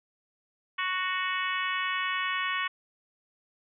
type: harmonic tone with a mistuned harmonic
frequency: 370 Hz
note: F#4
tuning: in tune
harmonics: 3 / 4 / 5 / 6 / 7 / 8 / 9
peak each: -32 / -37 / -33 / -35 / -38 / -37 / -44 dBFS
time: 0.78-2.68 s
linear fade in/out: 10 ms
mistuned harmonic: 9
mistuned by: +28 cents
effects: none